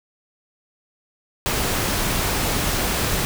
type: noise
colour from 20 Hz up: pink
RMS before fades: -22 dBFS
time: 1.46-3.25 s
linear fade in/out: 0 ms
effects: none